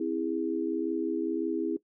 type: chord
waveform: sine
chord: C augmented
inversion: none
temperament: just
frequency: 261.6 / 327 / 408.8 Hz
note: C4 / E4 / G#4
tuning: 0 / -14 / -27 cents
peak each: -34 / -29 / -34 dBFS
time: 0-1.77 s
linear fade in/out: 5 ms
effects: noise-tail reverb RT60 0.1 s tail -17 dB re dry